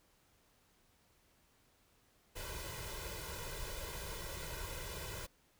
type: noise with comb filter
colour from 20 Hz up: pink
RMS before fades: -44 dBFS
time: 2.35-5.27 s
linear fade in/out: 20 ms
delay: 2 ms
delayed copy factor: +0.85
effects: pink hiss -71 dBFS RMS until 5.59 s